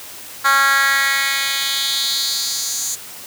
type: tone with high-pass filter sweep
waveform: 10% pulse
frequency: 274.3 Hz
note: C#4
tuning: 18 cents flat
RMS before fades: -18 dBFS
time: 0.44-2.96 s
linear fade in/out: 20 ms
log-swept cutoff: 1300 to 6800 Hz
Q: 2.7
effects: white hiss -35 dBFS RMS until 3.26 s + high-pass 60 Hz 12 dB/octave